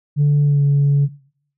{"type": "tone with pitch glide", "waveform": "sine", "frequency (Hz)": [145.6, 142.03], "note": ["D3", "C#3"], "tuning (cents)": [-15, 42], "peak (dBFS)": -9, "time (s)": [0.16, 1.09], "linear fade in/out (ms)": 50, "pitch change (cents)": -43, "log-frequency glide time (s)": [0.43, 0.63], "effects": ["noise-tail reverb RT60 0.6 s tail -21 dB re dry", "tanh soft clip ceiling -9 dBFS"]}